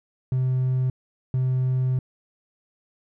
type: tone bursts at uneven times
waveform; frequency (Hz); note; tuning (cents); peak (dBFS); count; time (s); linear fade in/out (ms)
triangle; 128.8; C3; -27; -17; 2; 0.32-0.9 / 1.34-1.99; 2
effects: tanh soft clip ceiling -14 dBFS